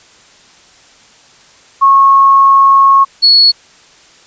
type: tone pair in turn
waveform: sine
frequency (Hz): 1094 / 4376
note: C#6 / C#8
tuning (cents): -23 / -23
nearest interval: 2 octaves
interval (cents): 2400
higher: second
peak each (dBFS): -3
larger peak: neither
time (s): 1.81-3.05 / 3.22-3.52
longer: first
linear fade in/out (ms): 20
effects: white hiss -43 dBFS RMS until 4.26 s + resampled to 16000 Hz